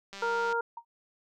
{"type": "click train", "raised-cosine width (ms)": 0.2, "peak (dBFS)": -26, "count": 79, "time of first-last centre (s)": [0.13, 0.526], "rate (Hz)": 197}
{"type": "harmonic tone", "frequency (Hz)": 466.2, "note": "A#4", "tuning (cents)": 0, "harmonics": [1, 2, 3], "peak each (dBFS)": [-31, -31, -31], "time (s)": [0.22, 0.61], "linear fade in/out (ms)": 5}
{"type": "tone with exponential decay", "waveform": "sine", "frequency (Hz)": 932.3, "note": "A#5", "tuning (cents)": 0, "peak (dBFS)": -34, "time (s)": [0.77, 0.85], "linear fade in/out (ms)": 5, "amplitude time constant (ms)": 16}
{"effects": []}